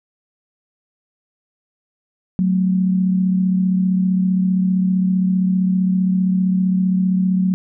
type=tone pair together; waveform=sine; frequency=185 / 220.3 Hz; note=F#3 / A3; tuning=0 / +2 cents; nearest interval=minor third; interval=302 cents; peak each=-14 / -24 dBFS; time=2.39-7.54 s; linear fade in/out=0 ms; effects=none